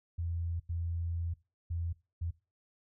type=tone bursts at uneven times; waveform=sine; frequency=84.6 Hz; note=E2; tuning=45 cents sharp; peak=-32 dBFS; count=4; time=0.18-0.6 / 0.69-1.34 / 1.7-1.93 / 2.21-2.31 s; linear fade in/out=10 ms; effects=noise-tail reverb RT60 0.3 s tail -21 dB re dry